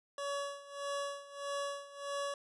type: tone with tremolo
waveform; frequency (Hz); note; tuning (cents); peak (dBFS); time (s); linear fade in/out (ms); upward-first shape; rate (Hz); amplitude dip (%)
25% pulse; 565; C#5; +33; -31; 0.18-2.34; 2; sine; 1.6; 85
effects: resampled to 24000 Hz